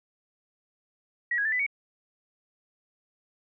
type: tone with pitch steps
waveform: sine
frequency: 1917 / 1655 / 1766 / 1997 / 2239 Hz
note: A#6 / G#6 / A6 / B6 / C#7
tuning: +48 / -6 / +6 / +19 / +17 cents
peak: -24 dBFS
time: 1.31-1.665 s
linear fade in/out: 5 ms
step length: 71 ms
effects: none